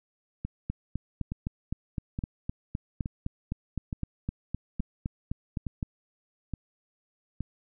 two click trains, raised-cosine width 5 ms, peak -18 / -20 dBFS, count 21 / 9, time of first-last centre 0.7-5.828 / 0.45-7.407 s, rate 3.9 / 1.15 Hz, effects none

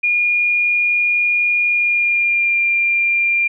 sine tone with pitch glide, 2428 to 2388 Hz, D#7 to D7, -43 to +28 cents, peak -13 dBFS, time 0.03-3.48 s, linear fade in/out 10 ms, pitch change -29 cents, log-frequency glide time 1.66-2.62 s, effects none

